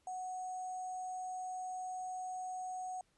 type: tone with sample-and-hold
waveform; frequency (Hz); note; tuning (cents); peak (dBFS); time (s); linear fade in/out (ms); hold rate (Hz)
sine; 740; F#5; 0; -39; 0.07-3.01; 2; 7350
effects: pink hiss -75 dBFS RMS until 3.17 s + resampled to 24000 Hz